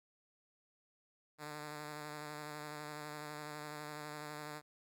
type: tone with vibrato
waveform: 5% pulse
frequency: 150 Hz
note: D3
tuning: 37 cents sharp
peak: -33 dBFS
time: 1.38-4.62 s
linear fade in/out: 50 ms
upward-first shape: square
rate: 12 Hz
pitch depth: 18 cents each way
effects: none